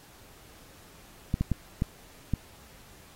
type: clicks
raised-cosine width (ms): 5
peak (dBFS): -13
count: 5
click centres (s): 1.341 / 1.41 / 1.517 / 1.821 / 2.337
effects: pink hiss -54 dBFS RMS until 3.15 s + AAC 48 kbps